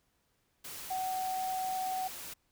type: tone in noise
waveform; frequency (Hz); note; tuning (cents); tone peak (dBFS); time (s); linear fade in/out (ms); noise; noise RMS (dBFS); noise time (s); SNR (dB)
sine; 750; F#5; +23; -32; 0.9-2.08; 10; white; -44; 0.64-2.34; +9
effects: pink hiss -75 dBFS RMS until 2.51 s